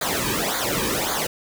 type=noise with flanger; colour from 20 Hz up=pink; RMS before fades=-24 dBFS; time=0.01-1.27 s; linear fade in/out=5 ms; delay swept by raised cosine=0.36 to 1.46 ms; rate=1.8 Hz; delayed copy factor=-0.9; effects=none